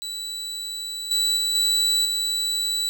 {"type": "tone with level steps", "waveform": "35% pulse", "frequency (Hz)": 3951, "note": "B7", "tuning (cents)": 0, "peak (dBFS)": [-27, -17, -19, -16, -20], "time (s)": [0.02, 2.89], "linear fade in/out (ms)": 0, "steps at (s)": [1.11, 1.37, 1.55, 2.05], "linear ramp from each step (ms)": 2, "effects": []}